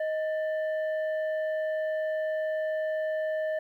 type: tone pair together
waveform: sine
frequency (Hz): 626 / 1770.6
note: D#5 / A6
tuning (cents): +10 / +10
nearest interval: octave + tritone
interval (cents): 1800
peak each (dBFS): -26 / -37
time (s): 0-3.59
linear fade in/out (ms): 5
effects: tanh soft clip ceiling -23 dBFS + 11-bit